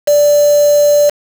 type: tone with quantisation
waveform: sine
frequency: 586 Hz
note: D5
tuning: 4 cents flat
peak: -6 dBFS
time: 0.07-1.1 s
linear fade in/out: 10 ms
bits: 3
effects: none